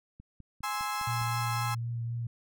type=click train; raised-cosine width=5 ms; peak=-36 dBFS; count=6; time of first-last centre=0.2-1.216 s; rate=4.92 Hz
type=chord; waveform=35% pulse; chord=Ab augmented; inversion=none; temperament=equal with one note detuned; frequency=830.6 / 1046.5 / 1309.4 Hz; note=Ab5 / C6 / E6; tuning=0 / 0 / -12 cents; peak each=-34 dBFS; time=0.63-1.75 s; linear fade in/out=10 ms
type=tone with vibrato; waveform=sine; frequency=117.3 Hz; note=A#2; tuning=11 cents sharp; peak=-31 dBFS; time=1.07-2.27 s; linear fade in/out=5 ms; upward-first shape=triangle; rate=3.9 Hz; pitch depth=19 cents each way
effects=none